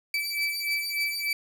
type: beating tone pair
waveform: 30% pulse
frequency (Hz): 2310 / 2313.4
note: D7 / D7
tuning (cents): -29 / -27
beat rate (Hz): 3.4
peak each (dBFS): -28 / -27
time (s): 0.14-1.33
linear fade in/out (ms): 2
effects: none